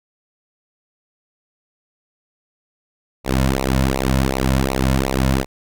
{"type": "tone with flanger", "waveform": "sawtooth", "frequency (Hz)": 66, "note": "C2", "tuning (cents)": 16, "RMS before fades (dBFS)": -18, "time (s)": [3.24, 5.46], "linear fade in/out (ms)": 50, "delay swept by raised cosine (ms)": [0.6, 2.6], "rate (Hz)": 2.7, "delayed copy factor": -0.9, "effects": []}